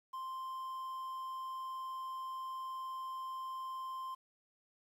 triangle tone with quantisation, 1046.5 Hz, C6, in tune, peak -38 dBFS, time 0.13-4.15 s, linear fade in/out 10 ms, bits 11, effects none

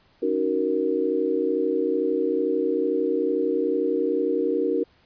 sine chord, D# minor seventh, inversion third, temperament just, 280 / 311.1 / 373.4 / 466.7 Hz, C#4 / D#4 / F#4 / A#4, +18 / 0 / +16 / +2 cents, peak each -29 / -27 / -26 / -24 dBFS, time 0.22-4.84 s, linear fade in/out 10 ms, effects pink hiss -60 dBFS RMS until 5.05 s + resampled to 11025 Hz

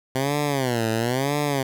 10% pulse tone with vibrato, 128.3 Hz, C3, 34 cents flat, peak -13 dBFS, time 0.15-1.63 s, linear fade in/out 5 ms, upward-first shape sine, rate 1 Hz, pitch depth 240 cents each way, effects none

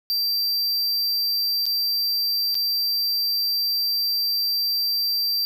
square tone with dropouts, 4699 Hz, D8, in tune, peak -21 dBFS, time 0.1-5.45 s, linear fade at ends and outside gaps 0 ms, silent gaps 1.656-1.664 / 2.545-2.552 s, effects none

